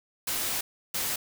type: noise bursts at uneven times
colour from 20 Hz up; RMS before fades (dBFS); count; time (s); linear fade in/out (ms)
white; -30; 2; 0.27-0.61 / 0.94-1.16; 5
effects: none